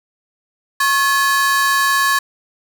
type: ring-modulated tone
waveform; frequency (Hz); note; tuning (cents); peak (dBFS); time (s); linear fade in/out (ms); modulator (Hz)
45% pulse; 1402; F6; +6; -10; 0.8-2.19; 5; 308
effects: none